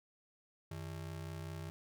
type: ring-modulated tone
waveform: square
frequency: 123.47 Hz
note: B2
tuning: in tune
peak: -40 dBFS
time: 0.71-1.7 s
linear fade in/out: 0 ms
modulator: 32.5 Hz
effects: none